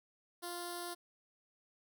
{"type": "tone with notch filter", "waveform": "5% pulse", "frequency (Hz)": 349.2, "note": "F4", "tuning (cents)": 0, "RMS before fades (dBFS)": -43, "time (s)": [0.42, 0.95], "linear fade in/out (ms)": 20, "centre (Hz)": 2400, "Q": 0.53, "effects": []}